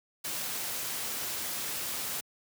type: noise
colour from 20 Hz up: white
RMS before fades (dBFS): -35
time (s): 0.24-2.21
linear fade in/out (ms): 10
effects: high-pass 80 Hz 12 dB/octave